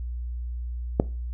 click, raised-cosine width 2 ms, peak -4 dBFS, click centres 0.999 s, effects noise-tail reverb RT60 0.3 s tail -19 dB re dry + added 60 Hz sine -29 dBFS peak until 1.33 s

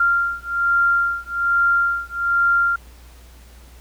sine beating tone pair, 1389 / 1390.2 Hz, F6 / F6, -10 / -8 cents, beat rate 1.2 Hz, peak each -19 dBFS, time 0-2.76 s, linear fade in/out 5 ms, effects added 60 Hz sine -42 dBFS peak until 3.8 s + pink hiss -50 dBFS RMS until 3.8 s

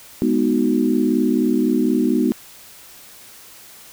sine chord, G# minor seventh, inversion none, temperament equal, 207.7 / 246.9 / 311.1 / 370 Hz, G#3 / B3 / D#4 / F#4, 0 / 0 / 0 / 0 cents, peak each -22 / -18 / -20 / -23 dBFS, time 0.22-2.32 s, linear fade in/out 0 ms, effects white hiss -43 dBFS RMS until 3.92 s

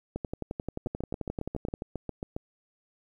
two click trains, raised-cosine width 2 ms, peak -20 / -19 dBFS, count 12 / 19, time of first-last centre 0.87-2.365 / 0.16-1.739 s, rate 7.36 / 11.4 Hz, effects 10-bit

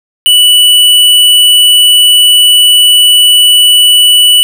sine tone with tanh clipping, 2960 Hz, F#7, in tune, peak -3 dBFS, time 0.26-4.43 s, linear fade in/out 0 ms, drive 18 dB, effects none

